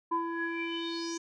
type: tone with low-pass filter sweep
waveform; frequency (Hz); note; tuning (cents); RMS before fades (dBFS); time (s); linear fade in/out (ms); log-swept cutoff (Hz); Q
square; 334.5; E4; +25; -34; 0.11-1.18; 10; 950 to 6500; 7.8
effects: none